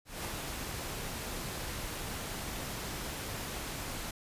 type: noise with ADSR envelope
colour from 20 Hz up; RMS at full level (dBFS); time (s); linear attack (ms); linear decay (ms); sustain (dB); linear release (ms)
pink; -37; 0.05-4.11; 200; 8; -2; 5
effects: resampled to 32000 Hz